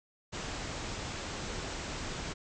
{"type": "low-pass noise", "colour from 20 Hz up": "pink", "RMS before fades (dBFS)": -39, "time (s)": [0.32, 2.34], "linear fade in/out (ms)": 20, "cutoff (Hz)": 7900, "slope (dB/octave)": 96, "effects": []}